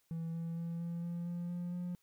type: tone with pitch steps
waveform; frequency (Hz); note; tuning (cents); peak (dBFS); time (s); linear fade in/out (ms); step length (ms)
triangle; 164.81 / 166.53 / 168.27 / 170.03 / 171.81 / 173.6 / 175.42 / 177.25; E3 / E3 / E3 / F3 / F3 / F3 / F3 / F3; 0 / +18 / +36 / -46 / -28 / -10 / +8 / +26; -34; 0.11-1.95; 0; 230
effects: tanh soft clip ceiling -30 dBFS + white hiss -75 dBFS RMS until 2.02 s